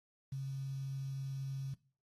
sine tone with quantisation, 135.5 Hz, C#3, 39 cents flat, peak -37 dBFS, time 0.32-1.74 s, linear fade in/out 5 ms, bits 10, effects noise-tail reverb RT60 0.4 s tail -19 dB re dry + AAC 32 kbps

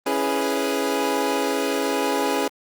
25% pulse chord, C# minor seventh, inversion none, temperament equal, 277.2 / 329.6 / 415.3 / 493.9 Hz, C#4 / E4 / G#4 / B4, 0 / 0 / 0 / 0 cents, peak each -22 / -26 / -21 / -24 dBFS, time 0.06-2.48 s, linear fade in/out 5 ms, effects Opus 24 kbps

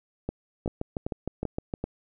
two click trains, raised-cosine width 2 ms, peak -16 / -16 dBFS, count 5 / 8, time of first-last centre 0.29-1.84 / 0.66-1.739 s, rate 2.58 / 6.49 Hz, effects none

